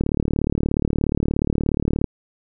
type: click train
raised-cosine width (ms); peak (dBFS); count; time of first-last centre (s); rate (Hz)
3; -7; 76; 0.01-2.043; 36.9
effects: none